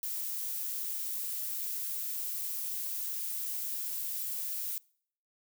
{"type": "noise", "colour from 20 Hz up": "violet", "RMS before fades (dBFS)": -36, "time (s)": [0.03, 4.78], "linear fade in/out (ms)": 0, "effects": ["noise-tail reverb RT60 0.6 s tail -25 dB re dry"]}